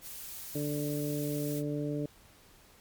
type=noise; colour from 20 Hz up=blue; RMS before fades=-43 dBFS; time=0.01-1.63 s; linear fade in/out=50 ms
type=harmonic tone; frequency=146.83 Hz; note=D3; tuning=in tune; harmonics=1 / 2 / 3 / 4; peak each=-35 / -34 / -38 / -41 dBFS; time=0.55-2.06 s; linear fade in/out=2 ms
effects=pink hiss -59 dBFS RMS until 2.8 s + MP3 96 kbps